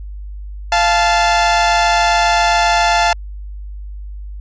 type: tone pair together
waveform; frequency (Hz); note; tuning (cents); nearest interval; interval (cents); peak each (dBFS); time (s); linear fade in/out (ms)
sawtooth; 692.9 / 873; F5 / A5; -14 / -14; major third; 400; -10; 0.72-3.13; 2
effects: added 50 Hz sine -26 dBFS peak until 4.4 s + resampled to 16000 Hz